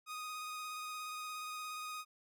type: tone with vibrato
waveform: sawtooth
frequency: 1244.5 Hz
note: D#6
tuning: in tune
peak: -38 dBFS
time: 0.06-2.05 s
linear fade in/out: 50 ms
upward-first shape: square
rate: 17 Hz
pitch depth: 12 cents each way
effects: none